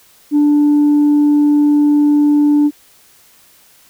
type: tone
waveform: sine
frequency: 293.7 Hz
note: D4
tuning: in tune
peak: -6 dBFS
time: 0.31-2.71 s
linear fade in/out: 50 ms
effects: tanh soft clip ceiling -6 dBFS + white hiss -48 dBFS RMS until 3.89 s